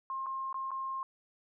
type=tone with dropouts; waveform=sine; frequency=1065 Hz; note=C6; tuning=30 cents sharp; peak=-34 dBFS; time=0.1-1.03 s; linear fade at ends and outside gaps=1 ms; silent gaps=0.261-0.266 / 0.528-0.543 / 0.707-0.715 s; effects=none